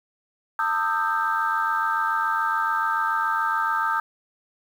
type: tone cluster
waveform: sine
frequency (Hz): 902 / 1222 / 1309 / 1571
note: A5 / D#6 / E6 / G6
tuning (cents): +43 / -32 / -13 / +3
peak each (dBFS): -26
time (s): 0.59-4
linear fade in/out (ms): 2
effects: tanh soft clip ceiling -11 dBFS + 8-bit

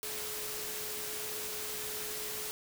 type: tone in noise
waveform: sine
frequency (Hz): 426.4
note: G#4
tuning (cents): +46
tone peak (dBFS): -46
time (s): 0.03-2.51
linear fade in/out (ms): 0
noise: white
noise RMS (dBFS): -39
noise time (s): 0.03-2.51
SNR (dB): -10
effects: none

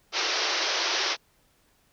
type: band-pass noise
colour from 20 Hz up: white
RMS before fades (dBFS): -27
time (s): 0.12-1.17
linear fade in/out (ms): 50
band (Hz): 320 to 5900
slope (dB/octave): 96
effects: pink hiss -65 dBFS RMS until 1.92 s

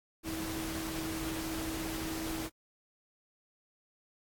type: tone in noise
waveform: sine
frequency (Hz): 322.1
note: E4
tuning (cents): -40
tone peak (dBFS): -37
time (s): 0.23-2.5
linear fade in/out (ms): 50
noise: pink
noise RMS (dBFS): -40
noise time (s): 0.23-2.5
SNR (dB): 0
effects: AAC 64 kbps

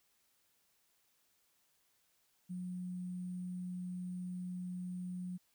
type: tone with sample-and-hold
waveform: sine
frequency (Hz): 180.6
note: F#3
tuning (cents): -42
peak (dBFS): -39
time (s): 2.49-5.38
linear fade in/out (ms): 20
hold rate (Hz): 8820
effects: white hiss -75 dBFS RMS until 5.54 s

